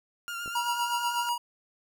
30% pulse tone with vibrato, 1396.9 Hz, F6, in tune, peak -31 dBFS, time 0.28-1.29 s, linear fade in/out 0 ms, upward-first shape triangle, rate 8.5 Hz, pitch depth 33 cents each way
clicks, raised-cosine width 2 ms, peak -33 / -32 dBFS, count 2, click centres 0.46 / 0.478 s
square tone with tremolo, 958 Hz, A#5, 47 cents sharp, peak -26 dBFS, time 0.55-1.38 s, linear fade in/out 5 ms, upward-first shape sine, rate 8.2 Hz, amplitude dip 60%
effects none

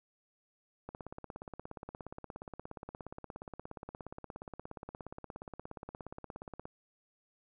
click train, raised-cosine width 1 ms, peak -29 dBFS, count 99, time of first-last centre 0.89-6.655 s, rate 17 Hz, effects none

